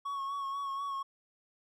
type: tone with vibrato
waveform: triangle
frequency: 1107 Hz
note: C#6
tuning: 3 cents flat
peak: -32 dBFS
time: 0.05-1.03 s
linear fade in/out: 10 ms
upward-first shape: sine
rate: 4.1 Hz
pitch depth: 32 cents each way
effects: none